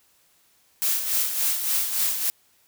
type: noise with tremolo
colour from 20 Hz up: blue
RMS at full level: -22 dBFS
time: 0.82-2.3 s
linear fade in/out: 0 ms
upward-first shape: sine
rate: 3.5 Hz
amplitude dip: 55%
effects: white hiss -62 dBFS RMS until 2.67 s

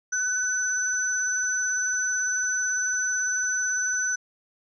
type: tone pair together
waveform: sine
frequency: 1502 / 6008 Hz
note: F#6 / F#8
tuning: +26 / +26 cents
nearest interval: 2 octaves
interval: 2400 cents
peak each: -26 / -26 dBFS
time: 0.12-4.16 s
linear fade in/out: 10 ms
effects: none

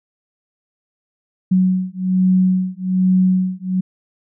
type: beating tone pair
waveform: sine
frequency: 184.8 / 186 Hz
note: F#3 / F#3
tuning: -2 / +9 cents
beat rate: 1.2 Hz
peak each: -16 dBFS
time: 1.51-3.81 s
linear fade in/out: 10 ms
effects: none

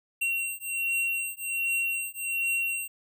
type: beating tone pair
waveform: square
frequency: 2740 / 2741.3 Hz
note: F7 / F7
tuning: -34 / -33 cents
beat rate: 1.3 Hz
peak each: -31 dBFS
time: 0.21-2.88 s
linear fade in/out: 10 ms
effects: none

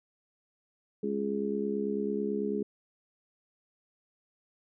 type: harmonic tone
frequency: 69.1 Hz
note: C#2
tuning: 5 cents flat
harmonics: 3 / 4 / 5 / 6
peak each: -33 / -37 / -38 / -32 dBFS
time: 1.03-2.63 s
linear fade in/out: 5 ms
effects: none

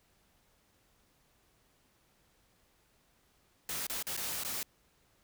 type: noise with dropouts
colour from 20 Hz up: white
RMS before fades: -37 dBFS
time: 3.69-4.63 s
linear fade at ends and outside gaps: 1 ms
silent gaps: 3.868-3.898 / 4.026-4.068 / 4.166-4.175 / 4.435-4.448 s
effects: pink hiss -70 dBFS RMS until 5.23 s

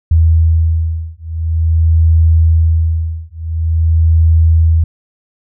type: beating tone pair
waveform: sine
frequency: 81 / 81.47 Hz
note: E2 / E2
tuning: -30 / -20 cents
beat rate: 0.47 Hz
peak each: -11 dBFS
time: 0.11-4.84 s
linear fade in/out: 5 ms
effects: none

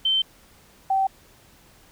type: tone pair in turn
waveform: sine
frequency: 3100 / 772.8 Hz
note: G7 / G5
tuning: -20 / -25 cents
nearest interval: 2 octaves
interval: 2405 cents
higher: first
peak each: -18 dBFS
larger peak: neither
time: 0.05-0.22 / 0.9-1.07 s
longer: neither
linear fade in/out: 5 ms
effects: pink hiss -54 dBFS RMS until 1.91 s

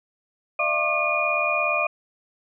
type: tone cluster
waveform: sine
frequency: 605 / 682 / 1091 / 1200 / 2442 Hz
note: D#5 / F5 / C#6 / D6 / D#7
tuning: -49 / -41 / -28 / +37 / -33 cents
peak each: -27 / -28 / -31 / -28 / -23 dBFS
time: 0.59-1.87 s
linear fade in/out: 5 ms
effects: none

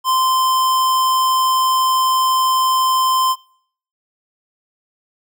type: tone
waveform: square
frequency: 1038 Hz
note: C6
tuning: 14 cents flat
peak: -14 dBFS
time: 0.04-3.36 s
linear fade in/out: 50 ms
effects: noise-tail reverb RT60 0.6 s tail -24 dB re dry

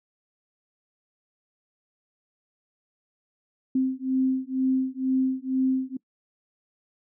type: beating tone pair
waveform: sine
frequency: 260.4 / 262.5 Hz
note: C4 / C4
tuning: -8 / +6 cents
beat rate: 2.1 Hz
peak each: -25 dBFS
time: 3.75-5.97 s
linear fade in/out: 5 ms
effects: noise-tail reverb RT60 0.1 s tail -23 dB re dry

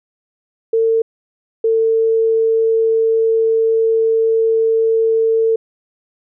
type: tone pair in turn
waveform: sine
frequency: 451.1 / 449.1 Hz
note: A4 / A4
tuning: +43 / +35 cents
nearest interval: unison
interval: 8 cents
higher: first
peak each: -11 dBFS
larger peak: neither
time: 0.73-1.02 / 1.64-5.56 s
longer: second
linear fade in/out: 5 ms
effects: none

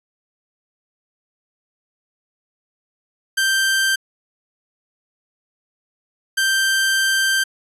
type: tone pair in turn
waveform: sawtooth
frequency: 1568 / 1568 Hz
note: G6 / G6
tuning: 0 / 0 cents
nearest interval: unison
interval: 0 cents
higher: neither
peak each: -12 dBFS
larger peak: neither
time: 3.37-3.96 / 6.37-7.44 s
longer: second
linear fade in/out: 10 ms
effects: resampled to 32000 Hz

